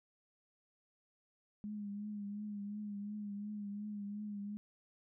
sine tone with vibrato, 206.2 Hz, G#3, 12 cents flat, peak -40 dBFS, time 1.64-4.57 s, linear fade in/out 0 ms, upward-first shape triangle, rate 2.8 Hz, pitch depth 49 cents each way, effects none

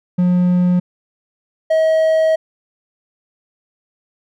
triangle tone pair in turn, 179 / 637.9 Hz, F3 / D#5, +43 / +43 cents, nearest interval octave + minor seventh, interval 2200 cents, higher second, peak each -9 dBFS, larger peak neither, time 0.18-0.8 / 1.7-2.36 s, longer second, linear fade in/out 10 ms, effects none

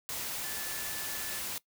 sine tone in noise, 1742 Hz, A6, 18 cents flat, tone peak -45 dBFS, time 0.44-1.39 s, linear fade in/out 0 ms, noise white, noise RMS -37 dBFS, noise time 0.09-1.58 s, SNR -11 dB, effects noise-tail reverb RT60 0.1 s tail -20 dB re dry

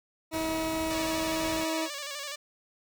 20% pulse tone, 320.5 Hz, E4, 49 cents flat, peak -24 dBFS, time 0.31-1.89 s, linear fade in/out 50 ms
pink noise, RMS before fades -40 dBFS, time 0.33-1.64 s, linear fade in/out 5 ms
5% pulse tone with vibrato, 574 Hz, D5, 40 cents flat, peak -24 dBFS, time 0.9-2.36 s, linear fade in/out 10 ms, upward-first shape square, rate 12 Hz, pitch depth 53 cents each way
effects none

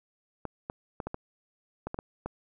clicks, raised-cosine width 1 ms, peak -20 dBFS, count 9, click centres 0.453 / 0.699 / 1.002 / 1.07 / 1.144 / 1.87 / 1.944 / 1.989 / 2.26 s, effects none

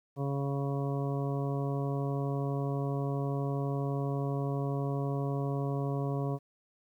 harmonic tone, 139.4 Hz, C#3, 10 cents sharp, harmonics 1 / 2 / 3 / 4 / 5 / 7 / 8, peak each -31 / -38 / -38 / -42 / -42 / -46 / -47 dBFS, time 0.16-6.39 s, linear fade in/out 50 ms, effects 11-bit

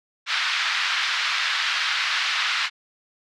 pink band-pass noise, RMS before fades -24 dBFS, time 0.26-2.7 s, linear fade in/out 50 ms, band 1300 to 4500 Hz, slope 24 dB/octave, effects none

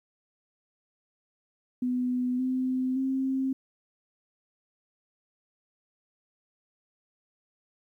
sine tone with pitch steps, 249.7 / 257.3 / 265.2 Hz, B3 / C4 / C4, +19 / -29 / +23 cents, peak -25 dBFS, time 1.82-3.53 s, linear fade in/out 5 ms, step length 570 ms, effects 11-bit

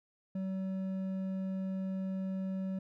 triangle tone with hard clipping, 190 Hz, F#3, 46 cents sharp, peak -35 dBFS, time 0.35-2.79 s, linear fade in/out 5 ms, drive 9 dB, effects none

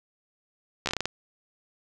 slowing click train, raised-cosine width 0.2 ms, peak -10 dBFS, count 8, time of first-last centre 0.86-1.056 s, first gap 13 ms, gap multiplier 1.25, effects none

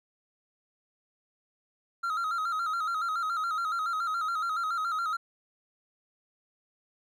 triangle tone with vibrato, 1318.5 Hz, E6, in tune, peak -26 dBFS, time 2.03-5.17 s, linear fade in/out 10 ms, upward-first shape square, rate 7.1 Hz, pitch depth 74 cents each way, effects none

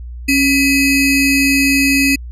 square ring-modulated tone, 1136 Hz, C#6, 42 cents sharp, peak -8 dBFS, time 0.28-2.16 s, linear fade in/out 10 ms, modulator 1410 Hz, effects added 60 Hz sine -26 dBFS peak until 2.31 s + resampled to 32000 Hz

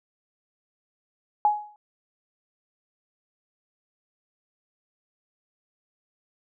sine tone with exponential decay, 838 Hz, G#5, 15 cents sharp, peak -14 dBFS, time 1.45-1.76 s, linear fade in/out 1 ms, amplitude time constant 66 ms, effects none

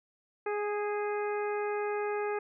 harmonic tone with a mistuned harmonic, 415.3 Hz, G#4, in tune, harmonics 1 / 2 / 3 / 4 / 5 / 6, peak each -31 / -37 / -41 / -43 / -45 / -47 dBFS, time 0.46-2.39 s, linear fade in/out 5 ms, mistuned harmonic 4, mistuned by -16 cents, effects none

